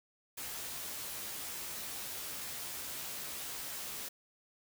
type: noise with comb filter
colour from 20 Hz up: white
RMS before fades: -42 dBFS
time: 0.37-4.09 s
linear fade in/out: 10 ms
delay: 14 ms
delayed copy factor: +0.65
effects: none